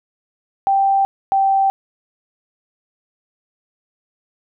sine tone pair in turn, 784 / 779.6 Hz, G5 / G5, 0 / -10 cents, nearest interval unison, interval 10 cents, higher first, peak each -12 dBFS, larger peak neither, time 0.67-1.05 / 1.32-1.7 s, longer neither, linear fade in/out 0 ms, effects none

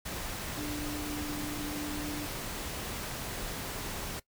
sine tone in noise, 296 Hz, D4, 14 cents sharp, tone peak -36 dBFS, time 0.57-2.26 s, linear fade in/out 10 ms, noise pink, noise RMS -38 dBFS, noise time 0.05-4.2 s, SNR -1 dB, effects noise-tail reverb RT60 0.1 s tail -19 dB re dry

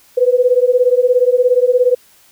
sine beating tone pair, 489.4 / 506.4 Hz, B4 / B4, -16 / +43 cents, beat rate 17 Hz, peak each -12 dBFS, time 0.17-1.95 s, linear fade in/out 10 ms, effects white hiss -49 dBFS RMS until 2.31 s

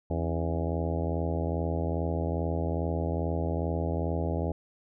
harmonic tone with a mistuned harmonic, 82.41 Hz, E2, in tune, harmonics 1 / 2 / 3 / 4 / 5 / 6 / 7 / 8 / 9 / 10, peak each -30 / -34 / -37 / -38 / -38 / -38 / -39 / -39 / -45 / -43 dBFS, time 0.1-4.52 s, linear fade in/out 5 ms, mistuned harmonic 3, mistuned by +110 cents, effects none

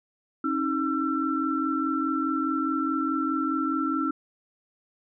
sine tone cluster, 271.3 / 316.1 / 1343 Hz, C#4 / D#4 / E6, -37 / +27 / +32 cents, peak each -28 dBFS, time 0.44-4.11 s, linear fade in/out 5 ms, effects none

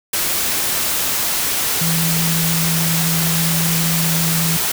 sine tone in noise, 164.7 Hz, E3, 1 cent flat, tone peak -18 dBFS, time 1.81-4.57 s, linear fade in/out 5 ms, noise white, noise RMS -19 dBFS, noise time 0.13-4.72 s, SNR -2 dB, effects none

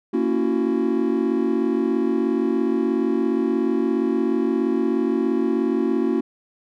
triangle chord, F# dominant seventh, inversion first, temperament just, 231.2 / 277.5 / 333 / 370 Hz, A#3 / C#4 / E4 / F#4, -14 / +2 / +18 / 0 cents, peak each -22 dBFS, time 0.13-6.21 s, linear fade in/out 10 ms, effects none

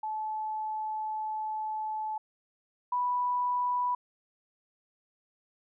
sine tone pair in turn, 865 / 985.3 Hz, A5 / B5, -30 / -4 cents, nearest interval major second, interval 226 cents, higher second, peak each -31 / -26 dBFS, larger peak second, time 0.03-2.18 / 2.92-3.95 s, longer first, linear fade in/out 5 ms, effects none

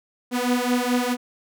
sawtooth beating tone pair, 244.4 / 249.1 Hz, B3 / B3, -18 / +15 cents, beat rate 4.7 Hz, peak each -19 dBFS, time 0.31-1.17 s, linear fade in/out 50 ms, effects none

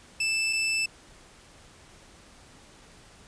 sawtooth tone pair in turn, 2641 / 2641 Hz, E7 / E7, +3 / +3 cents, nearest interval unison, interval 0 cents, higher neither, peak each -21 dBFS, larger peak neither, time 0.2-0.53 / 0.53-0.86 s, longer neither, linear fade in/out 5 ms, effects pink hiss -53 dBFS RMS until 3.27 s + resampled to 22050 Hz

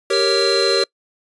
square chord, G diminished, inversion none, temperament equal, 392 / 466.2 / 554.4 Hz, G4 / Bb4 / Db5, 0 / 0 / 0 cents, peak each -20 / -21 / -22 dBFS, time 0.1-0.84 s, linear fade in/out 5 ms
sine tone, 4100 Hz, C8, 36 cents flat, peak -19 dBFS, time 0.13-0.84 s, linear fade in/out 5 ms
effects noise-tail reverb RT60 0.1 s tail -25 dB re dry + resampled to 22050 Hz

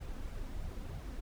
brown noise with flanger, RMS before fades -41 dBFS, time 0-1.21 s, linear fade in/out 20 ms, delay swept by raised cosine 1.3 to 4 ms, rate 3.1 Hz, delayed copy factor +0.5, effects none

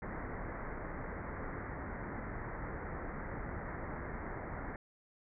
pink low-pass noise, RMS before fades -42 dBFS, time 0.02-4.76 s, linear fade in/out 2 ms, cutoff 2100 Hz, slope 96 dB/octave, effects none

